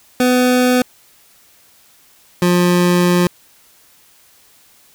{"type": "tone pair in turn", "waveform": "25% pulse", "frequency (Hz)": [250.4, 177.06], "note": ["B3", "F3"], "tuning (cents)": [24, 24], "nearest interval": "tritone", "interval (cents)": 600, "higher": "first", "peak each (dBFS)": -7, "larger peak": "neither", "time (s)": [[0.2, 0.82], [2.42, 3.27]], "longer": "second", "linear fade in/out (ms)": 2, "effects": ["white hiss -50 dBFS RMS until 4.94 s"]}